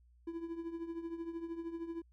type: tone with tremolo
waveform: triangle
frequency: 333.6 Hz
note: E4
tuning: 21 cents sharp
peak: -34 dBFS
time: 0.27-2.02 s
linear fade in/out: 5 ms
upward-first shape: triangle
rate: 13 Hz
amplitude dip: 75%
effects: added 60 Hz sine -62 dBFS peak until 2.12 s